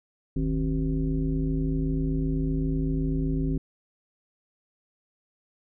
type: tone with frequency modulation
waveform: sine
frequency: 155.56 Hz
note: D#3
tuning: in tune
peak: -23 dBFS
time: 0.36-3.58 s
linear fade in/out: 5 ms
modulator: 113 Hz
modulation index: 1.4
effects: none